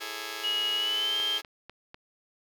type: chord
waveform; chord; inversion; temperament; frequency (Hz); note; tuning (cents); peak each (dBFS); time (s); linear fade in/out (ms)
5% pulse; A major seventh; second; just; 330 / 412.5 / 440 / 550; E4 / G#4 / A4 / C#5; +2 / -12 / 0 / -14; -32 / -29 / -30 / -33; 0-1.42; 20
type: tone with pitch glide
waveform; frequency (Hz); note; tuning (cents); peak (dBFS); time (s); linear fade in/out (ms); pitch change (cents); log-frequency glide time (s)
sine; 2899 to 3161; F#7 to G7; -36 to +14; -26; 0.43-1.39; 20; +150; 0.76-1.18
type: click train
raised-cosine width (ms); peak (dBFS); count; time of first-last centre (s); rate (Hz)
0.3; -28; 4; 1.2-1.944; 4.03
effects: none